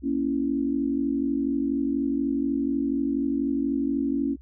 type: chord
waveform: sine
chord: A# diminished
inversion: none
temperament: equal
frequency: 233.1 / 277.2 / 329.6 Hz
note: A#3 / C#4 / E4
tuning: 0 / 0 / 0 cents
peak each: -30 / -24 / -30 dBFS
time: 0.02-4.37 s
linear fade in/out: 50 ms
effects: added 64 Hz sine -45 dBFS peak until 4.41 s